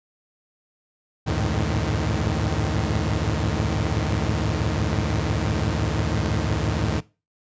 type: tone cluster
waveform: sawtooth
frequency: 70.7 / 86.5 / 105.3 / 111.2 / 154.4 Hz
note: C#2 / F2 / G#2 / A2 / D#3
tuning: +35 / -16 / +24 / +19 / -13 cents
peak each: -24 dBFS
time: 1.26-7.01 s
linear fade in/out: 20 ms
effects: noise-tail reverb RT60 0.3 s tail -21 dB re dry + resampled to 16000 Hz